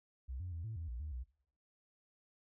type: tone with pitch steps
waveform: sine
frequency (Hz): 64.3 / 90.2 / 83.1 / 111.1 / 82.2 / 59.2 / 75.9 / 62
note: C2 / F#2 / E2 / A2 / E2 / A#1 / D#2 / B1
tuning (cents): -30 / -44 / +15 / +17 / -4 / +27 / -42 / +7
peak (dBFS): -39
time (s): 0.28-1.24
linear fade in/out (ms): 20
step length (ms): 120
effects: noise-tail reverb RT60 0.6 s tail -21 dB re dry + tanh soft clip ceiling -36 dBFS